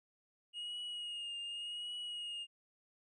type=tone with vibrato; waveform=triangle; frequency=2868 Hz; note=F7; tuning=45 cents sharp; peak=-39 dBFS; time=0.53-2.47 s; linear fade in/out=50 ms; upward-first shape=triangle; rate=0.87 Hz; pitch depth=38 cents each way; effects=resampled to 22050 Hz